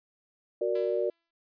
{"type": "chord", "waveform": "sine", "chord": "Gb augmented", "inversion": "none", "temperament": "equal", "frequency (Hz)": [370, 466.2, 587.3], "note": ["Gb4", "Bb4", "D5"], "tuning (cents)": [0, 0, 0], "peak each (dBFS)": -30, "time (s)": [0.61, 1.1], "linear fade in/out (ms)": 5}
{"type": "tone with exponential decay", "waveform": "5% pulse", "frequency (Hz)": 335.6, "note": "E4", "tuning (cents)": 31, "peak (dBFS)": -34, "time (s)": [0.75, 1.31], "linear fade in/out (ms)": 5, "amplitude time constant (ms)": 120}
{"effects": ["resampled to 11025 Hz"]}